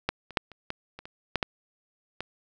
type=clicks; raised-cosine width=0.3 ms; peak=-9 / -27 / -6 / -30 / -16 / -25 / -26 / -9 / -9 / -17 dBFS; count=10; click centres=0.09 / 0.307 / 0.372 / 0.517 / 0.704 / 0.99 / 1.055 / 1.357 / 1.428 / 2.206 s; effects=none